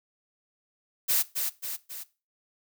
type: noise with echo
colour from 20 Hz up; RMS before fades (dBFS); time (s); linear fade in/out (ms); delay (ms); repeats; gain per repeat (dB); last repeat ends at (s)
blue; -24; 1.08-1.23; 20; 270; 3; -5; 2.04
effects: noise-tail reverb RT60 0.3 s tail -18 dB re dry